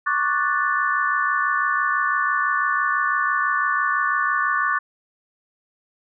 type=chord; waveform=sine; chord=D major seventh; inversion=third; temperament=equal; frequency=1108.7 / 1174.7 / 1480 / 1760 Hz; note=C#6 / D6 / F#6 / A6; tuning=0 / 0 / 0 / 0 cents; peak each=-24 dBFS; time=0.06-4.79 s; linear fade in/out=10 ms; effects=none